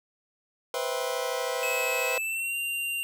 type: chord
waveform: sawtooth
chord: C major seventh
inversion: third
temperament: just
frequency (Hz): 490.5 / 523.3 / 654.1 / 784.9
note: B4 / C5 / E5 / G5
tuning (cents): -12 / 0 / -14 / +2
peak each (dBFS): -28 / -28 / -31 / -34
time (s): 0.74-2.18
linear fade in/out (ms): 2
type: tone with pitch glide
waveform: square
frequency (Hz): 2575 to 2776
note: E7 to F7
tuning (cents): -41 to -11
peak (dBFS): -29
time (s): 1.63-3.03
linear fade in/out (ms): 0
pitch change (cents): +130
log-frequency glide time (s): 2.07-2.56
effects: none